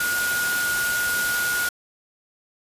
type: tone in noise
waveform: sine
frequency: 1439 Hz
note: F#6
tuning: 49 cents flat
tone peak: -22 dBFS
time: 0-1.69 s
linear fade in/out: 5 ms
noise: white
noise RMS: -27 dBFS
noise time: 0-1.69 s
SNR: +2 dB
effects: resampled to 32000 Hz